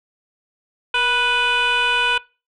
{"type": "tone with frequency modulation", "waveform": "sine", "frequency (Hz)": 1980, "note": "B6", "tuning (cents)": 4, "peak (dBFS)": -14, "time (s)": [0.94, 2.18], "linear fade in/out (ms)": 5, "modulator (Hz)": 501, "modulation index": 2.3, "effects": ["noise-tail reverb RT60 0.3 s tail -22 dB re dry", "tanh soft clip ceiling -13 dBFS"]}